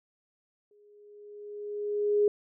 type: tone with exponential growth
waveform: sine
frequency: 414.2 Hz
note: G#4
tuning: 5 cents flat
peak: -19 dBFS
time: 0.71-2.28 s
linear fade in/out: 2 ms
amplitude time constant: 340 ms
effects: none